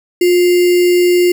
sine tone with sample-and-hold, 355.7 Hz, F4, 32 cents sharp, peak -7 dBFS, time 0.21-1.32 s, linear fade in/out 5 ms, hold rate 2450 Hz, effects none

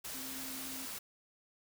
sine tone in noise, 263.7 Hz, C4, 14 cents sharp, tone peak -48 dBFS, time 0.14-0.86 s, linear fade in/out 10 ms, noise white, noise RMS -43 dBFS, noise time 0.04-0.99 s, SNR -8 dB, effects none

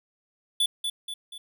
square tone with echo, 3465 Hz, A7, 27 cents flat, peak -21 dBFS, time 0.6-0.66 s, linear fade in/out 5 ms, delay 240 ms, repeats 3, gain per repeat -6 dB, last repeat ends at 1.38 s, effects none

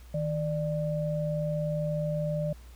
sine tone pair together, 157.07 / 593 Hz, D#3 / D5, +17 / +17 cents, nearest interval octave + major seventh, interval 2300 cents, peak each -29 / -31 dBFS, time 0.14-2.53 s, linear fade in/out 5 ms, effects added 60 Hz sine -46 dBFS peak until 2.75 s + pink hiss -58 dBFS RMS until 2.75 s

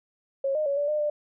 sine tone with pitch steps, 546 / 613 / 561 / 579 / 604 / 595 Hz, C#5 / D#5 / C#5 / D5 / D5 / D5, -26 / -26 / +21 / -25 / +48 / +22 cents, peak -23 dBFS, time 0.44-1.1 s, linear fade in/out 5 ms, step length 110 ms, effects none

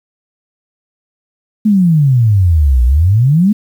sine exponential two-way sweep, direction down then up, 220 to 58.7 to 220 Hz, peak -6 dBFS, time 1.65-3.53 s, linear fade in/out 10 ms, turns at 2.84 s, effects 7-bit

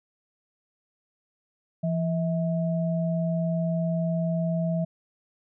sine tone pair together, 168.5 / 644.1 Hz, E3 / E5, +38 / -40 cents, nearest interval octave + major seventh, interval 2322 cents, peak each -24 / -30 dBFS, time 1.83-4.85 s, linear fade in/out 10 ms, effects none

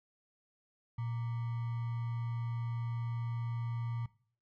sine tone with sample-and-hold, 117.6 Hz, A#2, 16 cents sharp, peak -34 dBFS, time 0.98-4.06 s, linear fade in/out 5 ms, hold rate 1050 Hz, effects noise-tail reverb RT60 0.5 s tail -20 dB re dry + low-pass 2000 Hz 12 dB/octave

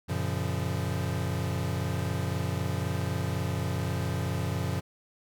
square chord, Gb major seventh, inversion none, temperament equal with one note detuned, 92.5 / 116.54 / 140.2 / 174.61 Hz, Gb2 / Bb2 / Db3 / F3, 0 / 0 / +20 / 0 cents, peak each -33 / -35 / -35 / -36 dBFS, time 0.08-4.81 s, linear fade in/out 20 ms, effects none

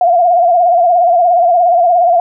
sine tone with vibrato, 698.5 Hz, F5, in tune, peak -6 dBFS, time 0.01-2.2 s, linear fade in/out 2 ms, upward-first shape sine, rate 17 Hz, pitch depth 76 cents each way, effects none

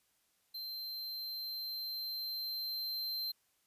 square tone with level ramp, 4124 Hz, C8, 26 cents flat, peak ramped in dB -41 to -36 dBFS, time 0.54-3.32 s, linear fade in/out 10 ms, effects white hiss -75 dBFS RMS until 3.66 s + resampled to 32000 Hz

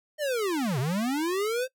square linear two-way sweep, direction down then up, 622.3 to 120 to 528 Hz, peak -26 dBFS, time 0.18-1.68 s, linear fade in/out 50 ms, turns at 0.79 s, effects noise-tail reverb RT60 0.1 s tail -20 dB re dry

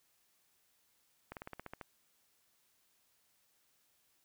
slowing click train, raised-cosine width 0.5 ms, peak -29 dBFS, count 9, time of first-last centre 1.32-1.812 s, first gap 48 ms, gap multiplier 1.07, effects white hiss -74 dBFS RMS until 4.24 s

